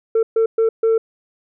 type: tone bursts at uneven times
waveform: sine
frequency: 449.2 Hz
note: A4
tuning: 36 cents sharp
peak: -10 dBFS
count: 4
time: 0.15-0.23 / 0.36-0.46 / 0.58-0.69 / 0.83-0.98 s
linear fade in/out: 5 ms
effects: tanh soft clip ceiling -11 dBFS